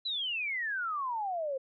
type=exponential sweep; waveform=sine; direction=down; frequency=4053 to 517 Hz; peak=-31 dBFS; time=0.05-1.58 s; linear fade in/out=10 ms; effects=none